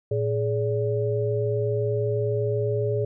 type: tone cluster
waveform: sine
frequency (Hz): 113.5 / 419.3 / 574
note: A#2 / G#4 / D5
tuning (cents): -46 / +17 / -40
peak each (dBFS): -25 / -25 / -30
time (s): 0.11-3.05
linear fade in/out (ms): 5
effects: none